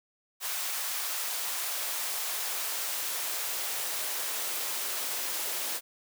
white noise with high-pass filter sweep, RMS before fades -33 dBFS, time 0.4-5.81 s, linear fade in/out 50 ms, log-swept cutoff 780 to 380 Hz, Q 0.91, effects none

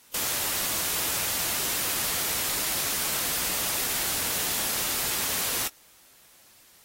white noise, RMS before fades -28 dBFS, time 0.14-5.68 s, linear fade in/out 5 ms, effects white hiss -56 dBFS RMS until 6.84 s + AAC 48 kbps

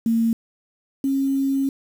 sine tone pair in turn, 228.3 / 272.2 Hz, A#3 / C#4, -36 / -31 cents, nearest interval minor third, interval 305 cents, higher second, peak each -16 / -18 dBFS, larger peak first, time 0.06-0.33 / 1.04-1.69 s, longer second, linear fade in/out 2 ms, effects 7-bit

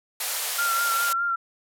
white band-pass noise, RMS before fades -29 dBFS, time 0.2-1.13 s, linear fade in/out 5 ms, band 480 to 15000 Hz, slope 48 dB/octave
sine tone with vibrato, 1378 Hz, F6, 24 cents flat, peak -22 dBFS, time 0.58-1.36 s, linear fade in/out 10 ms, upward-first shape sine, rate 4.9 Hz, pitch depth 30 cents each way
effects none

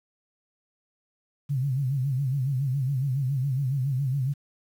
sine tone with vibrato, 134.3 Hz, C3, 46 cents sharp, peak -23 dBFS, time 1.49-4.34 s, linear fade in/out 20 ms, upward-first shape sine, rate 7.2 Hz, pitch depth 120 cents each way, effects 9-bit

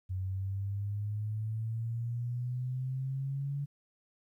sine exponential sweep, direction up, 92.5 to 142.9 Hz, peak -32 dBFS, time 0.09-3.66 s, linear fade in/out 20 ms, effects 12-bit

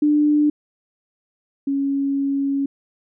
sine tone pair in turn, 297.4 / 277.1 Hz, D4 / C#4, +22 / -1 cents, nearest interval minor second, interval 123 cents, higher first, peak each -13 / -18 dBFS, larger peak first, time 0.02-0.5 / 1.67-2.66 s, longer second, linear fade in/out 5 ms, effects none

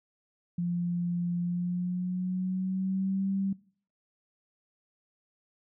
sine tone with pitch glide, 174.3 to 194.52 Hz, F3 to G3, -3 to -13 cents, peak -27 dBFS, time 0.58-3.53 s, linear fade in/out 5 ms, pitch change +190 cents, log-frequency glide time 1.4-3.3 s, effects noise-tail reverb RT60 0.5 s tail -21 dB re dry

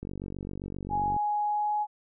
click train, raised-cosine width 3 ms, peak -24 dBFS, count 55, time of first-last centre 0.03-1.164 s, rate 47.6 Hz
sine tone with pitch glide, 834 to 839.3 Hz, G#5 to G#5, +7 to +18 cents, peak -25 dBFS, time 0.89-1.87 s, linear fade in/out 50 ms, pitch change +11 cents, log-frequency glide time 1.45-1.75 s
effects none

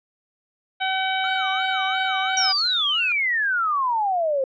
harmonic tone, 760 Hz, F#5, 46 cents sharp, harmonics 1 / 2 / 3 / 4 / 5, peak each -24 / -27 / -29 / -30 / -31 dBFS, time 0.8-2.53 s, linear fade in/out 20 ms
triangle tone with vibrato, 1318.5 Hz, E6, in tune, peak -28 dBFS, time 1.24-3.12 s, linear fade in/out 0 ms, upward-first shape sine, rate 2.9 Hz, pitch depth 230 cents each way
sine exponential sweep, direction down, 5800 to 518 Hz, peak -19 dBFS, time 2.37-4.44 s, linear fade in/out 2 ms
violet noise with exponential decay, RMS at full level -34 dBFS, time 2.57-3.08 s, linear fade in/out 2 ms, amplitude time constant 110 ms
effects resampled to 16000 Hz

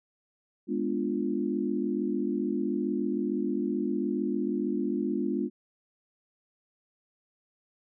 sine chord, G# diminished seventh, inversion none, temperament equal, 207.7 / 246.9 / 293.7 / 349.2 Hz, G#3 / B3 / D4 / F4, 0 / 0 / 0 / 0 cents, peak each -32 dBFS, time 0.67-5.5 s, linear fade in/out 50 ms, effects none

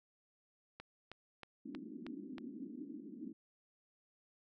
click train, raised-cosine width 0.3 ms, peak -32 dBFS, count 6, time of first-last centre 0.8-2.382 s, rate 3.16 Hz
pink band-pass noise, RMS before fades -48 dBFS, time 1.65-3.33 s, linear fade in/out 10 ms, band 220 to 320 Hz, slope 48 dB/octave
effects none

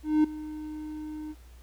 triangle tone with ADSR envelope, 306.4 Hz, D#4, 27 cents flat, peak -15 dBFS, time 0.03-1.35 s, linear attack 210 ms, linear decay 7 ms, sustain -18 dB, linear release 44 ms, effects added 60 Hz sine -48 dBFS peak until 1.62 s + pink hiss -60 dBFS RMS until 1.62 s

